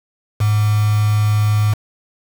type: tone with quantisation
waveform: sine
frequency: 105.7 Hz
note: G#2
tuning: 31 cents sharp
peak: -12 dBFS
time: 0.4-1.74 s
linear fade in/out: 10 ms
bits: 4
effects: none